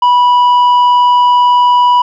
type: tone with tanh clipping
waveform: sine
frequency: 981 Hz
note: B5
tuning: 12 cents flat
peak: -6 dBFS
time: 0.02-2.02 s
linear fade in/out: 5 ms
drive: 5 dB
effects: none